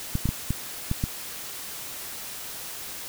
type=clicks; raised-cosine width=5 ms; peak=-12 dBFS; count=6; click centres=0.154 / 0.256 / 0.29 / 0.506 / 0.914 / 1.039 s; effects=white hiss -37 dBFS RMS until 3.08 s